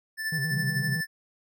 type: tone with tremolo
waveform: square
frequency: 1760 Hz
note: A6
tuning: in tune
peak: -27 dBFS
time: 0.17-1.07 s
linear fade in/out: 50 ms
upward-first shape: sine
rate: 12 Hz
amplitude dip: 50%
type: tone with vibrato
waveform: triangle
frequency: 146.83 Hz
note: D3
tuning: in tune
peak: -27 dBFS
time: 0.32-1.01 s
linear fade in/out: 5 ms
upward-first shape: square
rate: 8 Hz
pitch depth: 140 cents each way
type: chord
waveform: sine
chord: C major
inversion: none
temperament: equal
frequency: 130.81 / 164.81 / 196 Hz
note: C3 / E3 / G3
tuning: 0 / 0 / 0 cents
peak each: -36 dBFS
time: 0.51-0.97 s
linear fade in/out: 5 ms
effects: none